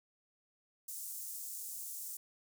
pink high-pass noise, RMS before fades -44 dBFS, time 0.88-2.17 s, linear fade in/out 5 ms, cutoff 7300 Hz, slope 24 dB/octave, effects none

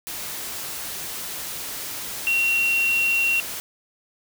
sine tone in noise, 2740 Hz, F7, 34 cents flat, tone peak -18 dBFS, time 2.27-3.4 s, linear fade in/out 0 ms, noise white, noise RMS -32 dBFS, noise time 0.07-3.6 s, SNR +11 dB, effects none

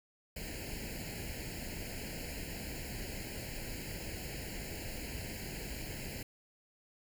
pink noise with comb filter, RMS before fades -42 dBFS, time 0.36-6.23 s, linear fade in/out 5 ms, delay 0.42 ms, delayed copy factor +1, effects none

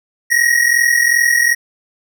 square tone pair together, 1869 / 1911.6 Hz, A#6 / A#6, +4 / +43 cents, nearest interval unison, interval 39 cents, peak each -14 dBFS, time 0.3-1.55 s, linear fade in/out 20 ms, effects none

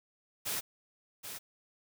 white noise with echo, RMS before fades -35 dBFS, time 0.45-0.61 s, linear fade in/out 20 ms, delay 780 ms, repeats 1, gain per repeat -8 dB, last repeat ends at 1.39 s, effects none

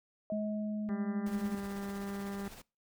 sine tone with exponential decay, 636 Hz, D#5, 38 cents sharp, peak -34 dBFS, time 0.3-1.73 s, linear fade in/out 1 ms, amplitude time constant 310 ms
sine tone with pitch glide, 211.4 to 209.2 Hz, G#3 to G#3, +31 to +13 cents, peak -33 dBFS, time 0.32-1.55 s, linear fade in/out 2 ms, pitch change -18 cents, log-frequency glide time 1.24-1.3 s
harmonic tone, 199.1 Hz, G3, 27 cents sharp, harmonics 1 / 2 / 3 / 4 / 5 / 6 / 7 / 8 / 9 / 10, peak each -38 / -45 / -53 / -51 / -57 / -53 / -58 / -57 / -57 / -60 dBFS, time 0.89-2.48 s, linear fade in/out 0 ms
pink noise with tremolo, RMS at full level -49 dBFS, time 1.26-2.62 s, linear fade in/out 5 ms, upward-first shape sine, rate 16 Hz, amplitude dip 45%
effects noise-tail reverb RT60 0.3 s tail -24 dB re dry

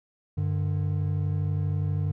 triangle tone pair together, 96.62 / 149 Hz, G2 / D3, -25 / +25 cents, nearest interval perfect fifth, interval 750 cents, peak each -24 / -26 dBFS, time 0.37-2.12 s, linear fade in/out 10 ms, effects none

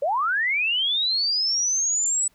sine linear sweep, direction up, 523.3 to 7950 Hz, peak -20 dBFS, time 0.02-2.28 s, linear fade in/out 5 ms, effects pink hiss -63 dBFS RMS until 2.34 s

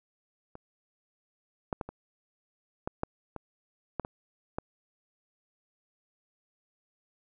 clicks, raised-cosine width 1 ms, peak -30 / -16 / -19 / -26 / -18 / -15 / -24 / -16 / -24 / -18 dBFS, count 10, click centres 0.554 / 1.728 / 1.812 / 1.89 / 2.875 / 3.034 / 3.363 / 3.997 / 4.049 / 4.585 s, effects none

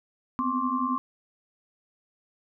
sine tone cluster, 247.5 / 258.7 / 1059 / 1153 Hz, B3 / C4 / C6 / D6, +4 / -19 / +21 / -32 cents, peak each -32 / -30 / -28 / -31 dBFS, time 0.39-0.98 s, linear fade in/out 0 ms, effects none

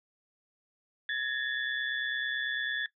sine tone cluster, 1688 / 1817 / 3453 Hz, G#6 / A#6 / A7, +28 / -45 / -33 cents, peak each -32 / -35 / -37 dBFS, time 1.09-2.86 s, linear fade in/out 2 ms, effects noise-tail reverb RT60 0.1 s tail -18 dB re dry

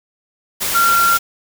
sine tone in noise, 1377 Hz, F6, 25 cents flat, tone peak -11 dBFS, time 0.74-1.18 s, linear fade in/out 20 ms, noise white, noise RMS -20 dBFS, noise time 0.6-1.19 s, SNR +6 dB, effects none

